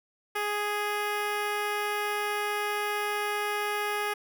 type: tone with notch filter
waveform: 10% pulse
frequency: 415.3 Hz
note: G#4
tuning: in tune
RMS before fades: -30 dBFS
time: 0.35-4.14 s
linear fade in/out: 10 ms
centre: 6600 Hz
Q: 1.9
effects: none